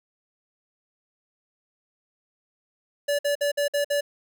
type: tone bursts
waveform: square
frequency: 576 Hz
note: D5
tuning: 34 cents flat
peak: -22 dBFS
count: 6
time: 3.08-4.01 s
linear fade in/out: 10 ms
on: 110 ms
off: 54 ms
effects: none